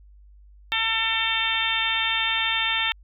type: harmonic tone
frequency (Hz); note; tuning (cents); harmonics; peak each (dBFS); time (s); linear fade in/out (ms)
448.8; A4; +34; 2 / 3 / 4 / 5 / 6 / 7 / 8; -32 / -32 / -29 / -29 / -28 / -29 / -27; 0.72-2.92; 0
effects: added 50 Hz sine -47 dBFS peak until 3.03 s